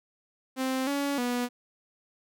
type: tone with pitch steps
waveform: sawtooth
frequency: 261.4 / 282.3 / 244.6 Hz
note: C4 / C#4 / B3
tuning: -1 / +32 / -16 cents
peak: -23 dBFS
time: 0.56-1.49 s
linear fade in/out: 50 ms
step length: 310 ms
effects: none